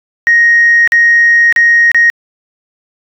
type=tone with dropouts; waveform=sine; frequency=1872 Hz; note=A#6; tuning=7 cents sharp; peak=-3 dBFS; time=0.27-2.1 s; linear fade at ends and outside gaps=0 ms; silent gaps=0.875-0.921 / 1.525-1.562 / 1.916-1.946 s; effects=tanh soft clip ceiling 0 dBFS